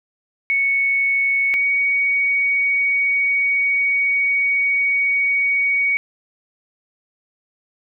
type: tone pair in turn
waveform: sine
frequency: 2217 / 2243 Hz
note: C#7 / C#7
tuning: 0 / +20 cents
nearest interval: unison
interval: 20 cents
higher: second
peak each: -15 dBFS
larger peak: neither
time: 0.5-1.54 / 1.54-5.97 s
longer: second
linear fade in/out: 0 ms
effects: none